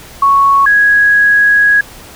sine tone pair in turn, 1108.7 / 1661.2 Hz, C#6 / G#6, 0 / 0 cents, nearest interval perfect fifth, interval 700 cents, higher second, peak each -5 dBFS, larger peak neither, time 0.22-0.66 / 0.66-1.81 s, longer second, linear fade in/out 5 ms, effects pink hiss -34 dBFS RMS until 2.15 s

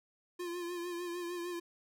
square tone with vibrato, 349.2 Hz, F4, in tune, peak -38 dBFS, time 0.39-1.6 s, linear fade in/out 10 ms, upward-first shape triangle, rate 6.6 Hz, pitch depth 49 cents each way, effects none

